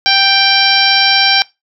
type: harmonic tone with a mistuned harmonic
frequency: 784 Hz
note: G5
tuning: in tune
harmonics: 1 / 2 / 3 / 4 / 5 / 6 / 7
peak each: -16 / -16 / -16 / -16 / -16 / -16 / -16 dBFS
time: 0.06-1.42 s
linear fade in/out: 0 ms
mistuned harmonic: 5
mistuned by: +22 cents
effects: noise-tail reverb RT60 0.2 s tail -21 dB re dry